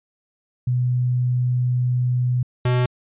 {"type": "tone pair in turn", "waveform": ["sine", "square"], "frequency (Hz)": [124.5, 124.5], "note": ["B2", "B2"], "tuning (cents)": [14, 14], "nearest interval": "unison", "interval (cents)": 0, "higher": "neither", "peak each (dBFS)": [-17, -17], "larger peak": "neither", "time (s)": [[0.67, 2.43], [2.65, 2.86]], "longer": "first", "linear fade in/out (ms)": 5, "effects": ["resampled to 8000 Hz"]}